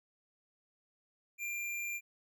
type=tone; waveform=square; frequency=2383 Hz; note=D7; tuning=25 cents sharp; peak=-37 dBFS; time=1.38-2.01 s; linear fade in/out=50 ms; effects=none